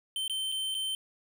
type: tone with dropouts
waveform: square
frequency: 3100 Hz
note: G7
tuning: 20 cents flat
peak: -31 dBFS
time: 0.16-0.95 s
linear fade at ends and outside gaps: 1 ms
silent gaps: 0.279-0.297 / 0.518-0.522 / 0.744-0.749 s
effects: none